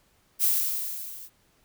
violet noise with level ramp, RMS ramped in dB -20 to -44 dBFS, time 0.39-1.3 s, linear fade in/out 50 ms, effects pink hiss -65 dBFS RMS until 1.64 s

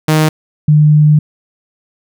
sawtooth / sine tone pair in turn, 155.56 / 150.87 Hz, D#3 / D3, 0 / +47 cents, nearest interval minor second, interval 53 cents, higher first, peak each -4 dBFS, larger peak neither, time 0.08-0.29 / 0.68-1.19 s, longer second, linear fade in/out 5 ms, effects none

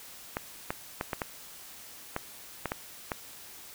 clicks, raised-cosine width 0.5 ms, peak -15 dBFS, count 9, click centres 0.369 / 0.705 / 1.011 / 1.132 / 1.218 / 2.164 / 2.657 / 2.719 / 3.118 s, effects white hiss -48 dBFS RMS until 3.74 s

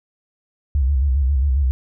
sine tone with vibrato, 67.9 Hz, C#2, 35 cents flat, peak -14 dBFS, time 0.75-1.71 s, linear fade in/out 0 ms, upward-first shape square, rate 7.4 Hz, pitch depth 100 cents each way, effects none

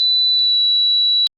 sine tone with pitch glide, 3984 to 3927 Hz, B7 to B7, +14 to -11 cents, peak -12 dBFS, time 0-1.27 s, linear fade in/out 0 ms, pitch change -25 cents, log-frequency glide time 0.31-0.59 s, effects Opus 24 kbps

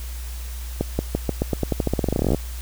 accelerating click train, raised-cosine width 2 ms, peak -7 dBFS, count 25, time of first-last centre 0.81-2.347 s, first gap 180 ms, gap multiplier 0.89, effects added 60 Hz sine -29 dBFS peak until 2.61 s + white hiss -41 dBFS RMS until 2.61 s

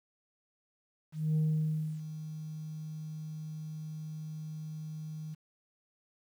sine tone with ADSR envelope, 155.56 Hz, D#3, in tune, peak -23 dBFS, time 1.12-5.35 s, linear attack 240 ms, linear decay 640 ms, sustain -15 dB, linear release 15 ms, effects tanh soft clip ceiling -24 dBFS + 10-bit

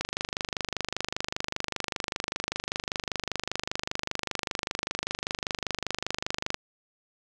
click train, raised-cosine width 0.2 ms, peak -11 dBFS, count 165, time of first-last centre 0.01-6.544 s, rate 25.1 Hz, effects none

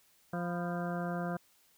harmonic tone with a mistuned harmonic, 174.4 Hz, F3, 2 cents flat, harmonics 1 / 2 / 3 / 4 / 6 / 7 / 8 / 9, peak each -35 / -43 / -42 / -40 / -48 / -47 / -47 / -47 dBFS, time 0.33-1.37 s, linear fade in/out 5 ms, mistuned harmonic 6, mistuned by -74 cents, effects white hiss -67 dBFS RMS until 1.77 s

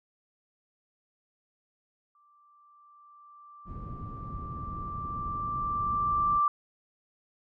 sine tone with exponential growth, 1174.7 Hz, D6, in tune, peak -21 dBFS, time 2.15-6.48 s, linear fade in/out 2 ms, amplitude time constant 940 ms
white low-pass noise, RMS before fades -40 dBFS, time 3.65-6.41 s, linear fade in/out 50 ms, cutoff 140 Hz, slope 12 dB/octave
effects none

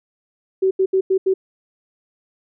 sine tone bursts at uneven times, 380.4 Hz, F#4, 48 cents sharp, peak -13 dBFS, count 5, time 0.62-0.71 / 0.79-0.86 / 0.93-1.01 / 1.1-1.18 / 1.26-1.34 s, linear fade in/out 10 ms, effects none

